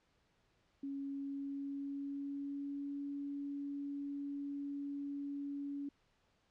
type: tone with pitch glide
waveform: sine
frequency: 277.2 to 283 Hz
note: C#4 to C#4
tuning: 0 to +36 cents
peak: -39 dBFS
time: 0.83-5.89 s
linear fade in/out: 5 ms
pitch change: +36 cents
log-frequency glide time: 1.04-3 s
effects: pink hiss -75 dBFS RMS until 6.5 s + low-pass 5000 Hz 12 dB/octave